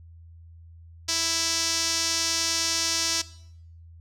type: tone with band-pass filter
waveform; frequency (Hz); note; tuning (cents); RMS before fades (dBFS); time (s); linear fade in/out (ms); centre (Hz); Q
sawtooth; 329.6; E4; 0; -26; 1.08-3.22; 10; 5500; 2.8
effects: noise-tail reverb RT60 0.7 s tail -18 dB re dry + added 83 Hz sine -45 dBFS peak until 4 s